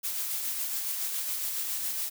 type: noise with tremolo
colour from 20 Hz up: blue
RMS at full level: -31 dBFS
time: 0.03-2.1 s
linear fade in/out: 20 ms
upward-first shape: sine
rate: 7.2 Hz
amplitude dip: 30%
effects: none